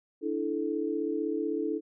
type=chord; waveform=sine; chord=D suspended second; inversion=none; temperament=equal with one note detuned; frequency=293.7 / 329.6 / 435.4 Hz; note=D4 / E4 / A4; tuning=0 / 0 / -18 cents; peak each=-33 / -32 / -32 dBFS; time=0.21-1.81 s; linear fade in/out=50 ms; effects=none